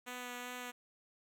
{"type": "tone with vibrato", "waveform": "5% pulse", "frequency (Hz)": 246.9, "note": "B3", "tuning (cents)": 0, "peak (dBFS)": -31, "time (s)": [0.06, 0.72], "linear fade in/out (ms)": 20, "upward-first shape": "sine", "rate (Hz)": 2.6, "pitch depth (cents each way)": 12, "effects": []}